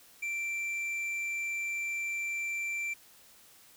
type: tone with tanh clipping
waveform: triangle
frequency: 2349 Hz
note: D7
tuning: in tune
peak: -33 dBFS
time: 0.22-2.94 s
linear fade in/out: 10 ms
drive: 10 dB
effects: white hiss -58 dBFS RMS until 3.76 s